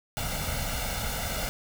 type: noise with comb filter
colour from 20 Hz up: pink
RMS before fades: -31 dBFS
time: 0.17-1.49 s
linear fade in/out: 0 ms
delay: 1.4 ms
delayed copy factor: +0.75
effects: none